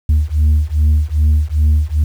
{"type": "beating tone pair", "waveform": "sine", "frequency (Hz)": [74.6, 77.1], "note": ["D2", "D#2"], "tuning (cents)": [28, -15], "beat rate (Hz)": 2.5, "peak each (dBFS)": -11, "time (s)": [0.09, 2.04], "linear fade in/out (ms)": 5, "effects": ["tanh soft clip ceiling -7 dBFS", "7-bit"]}